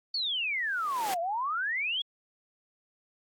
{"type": "exponential two-way sweep", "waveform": "sine", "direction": "down then up", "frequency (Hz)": [4579, 659.3, 3410], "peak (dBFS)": -28, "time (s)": [0.14, 2.02], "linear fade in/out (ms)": 5, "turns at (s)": 1.2}
{"type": "noise with exponential growth", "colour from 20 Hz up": "pink", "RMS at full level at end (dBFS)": -31, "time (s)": [0.54, 1.14], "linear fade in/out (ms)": 2, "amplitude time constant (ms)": 130}
{"effects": ["high-pass 400 Hz 12 dB/octave", "AAC 64 kbps"]}